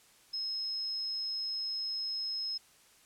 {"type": "tone", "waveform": "sine", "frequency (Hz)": 5160, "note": "E8", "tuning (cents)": -38, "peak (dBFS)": -33, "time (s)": [0.33, 2.58], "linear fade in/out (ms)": 10, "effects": ["white hiss -62 dBFS RMS until 3.05 s", "low-pass 11000 Hz 12 dB/octave"]}